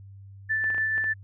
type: tone with tremolo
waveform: sine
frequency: 1760 Hz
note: A6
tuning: in tune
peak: -22 dBFS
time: 0.49-1.14 s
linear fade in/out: 20 ms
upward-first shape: sine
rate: 6.8 Hz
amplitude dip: 25%
type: clicks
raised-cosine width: 0.5 ms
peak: -25 dBFS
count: 6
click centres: 0.642 / 0.703 / 0.746 / 0.781 / 0.98 / 1.042 s
effects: added 98 Hz sine -43 dBFS peak until 1.23 s